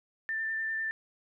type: tone with vibrato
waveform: sine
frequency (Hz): 1782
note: A6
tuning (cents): +22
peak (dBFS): -30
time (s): 0.29-0.91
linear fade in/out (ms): 0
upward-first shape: sine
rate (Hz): 10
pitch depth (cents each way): 14
effects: none